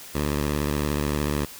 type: tone with vibrato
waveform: 10% pulse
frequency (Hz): 73.42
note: D2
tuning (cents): 0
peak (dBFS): -15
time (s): 0.14-1.46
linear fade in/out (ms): 20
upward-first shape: square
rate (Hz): 17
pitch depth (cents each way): 56
effects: white hiss -42 dBFS RMS until 1.59 s